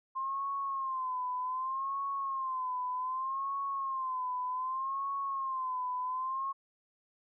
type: tone with vibrato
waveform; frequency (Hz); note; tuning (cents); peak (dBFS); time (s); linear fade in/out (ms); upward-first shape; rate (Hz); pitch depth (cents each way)
sine; 1052; C6; +9; -32; 0.15-6.53; 20; sine; 0.65; 87
effects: none